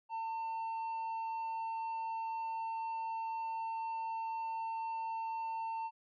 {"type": "tone with tanh clipping", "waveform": "sine", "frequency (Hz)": 901, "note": "A5", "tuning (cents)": 41, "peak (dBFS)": -37, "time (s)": [0.09, 5.91], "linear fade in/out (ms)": 50, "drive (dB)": 4, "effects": []}